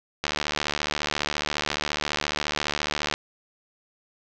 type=click train; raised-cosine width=0.2 ms; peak=-7 dBFS; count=217; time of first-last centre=0.24-3.139 s; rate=74.5 Hz; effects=low-pass 6000 Hz 12 dB/octave + 8-bit